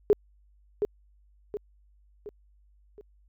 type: tone with echo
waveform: sine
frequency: 415.3 Hz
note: G#4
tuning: in tune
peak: -15 dBFS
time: 0.1-0.13 s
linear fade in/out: 0 ms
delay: 720 ms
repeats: 4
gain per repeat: -7 dB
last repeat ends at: 3.01 s
effects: added 50 Hz sine -58 dBFS peak until 3.28 s